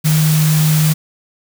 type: tone in noise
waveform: sine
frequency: 154.8 Hz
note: D#3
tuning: 9 cents flat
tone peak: -10 dBFS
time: 0.04-0.94 s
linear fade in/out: 20 ms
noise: white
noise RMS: -21 dBFS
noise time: 0.04-0.94 s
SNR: +8 dB
effects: none